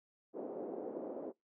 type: band-pass noise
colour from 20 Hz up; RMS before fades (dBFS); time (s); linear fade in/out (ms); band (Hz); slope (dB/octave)
white; -43; 0.33-1.33; 50; 270 to 540; 24
effects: noise-tail reverb RT60 0.2 s tail -26 dB re dry